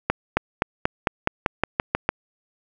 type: accelerating click train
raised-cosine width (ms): 0.5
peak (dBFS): -3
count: 11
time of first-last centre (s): 0.1-2.09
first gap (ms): 270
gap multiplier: 0.93
effects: none